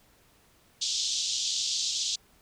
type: band-pass noise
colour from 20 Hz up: pink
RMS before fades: -30 dBFS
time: 0.81-2.16 s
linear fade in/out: 10 ms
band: 3300 to 7100 Hz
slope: 48 dB/octave
effects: pink hiss -62 dBFS RMS until 2.41 s